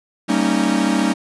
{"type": "chord", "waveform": "45% pulse", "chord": "Eb dominant seventh", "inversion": "first", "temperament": "equal with one note detuned", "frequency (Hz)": [196, 229.6, 277.2, 311.1], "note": ["G3", "Bb3", "Db4", "Eb4"], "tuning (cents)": [0, -26, 0, 0], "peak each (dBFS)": -21, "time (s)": [0.28, 1.14], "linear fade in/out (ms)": 20, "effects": ["resampled to 24000 Hz"]}